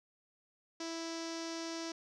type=tone with low-pass filter; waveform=sawtooth; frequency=329.6 Hz; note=E4; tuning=in tune; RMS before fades=-41 dBFS; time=0.8-1.92 s; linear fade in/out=5 ms; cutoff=5600 Hz; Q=4.4; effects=none